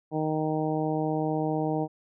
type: harmonic tone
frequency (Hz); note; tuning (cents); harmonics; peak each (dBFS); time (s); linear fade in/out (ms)
155.56; D#3; 0; 1 / 2 / 3 / 4 / 5 / 6; -31 / -29 / -32 / -34 / -33 / -40; 0.11-1.88; 50
effects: none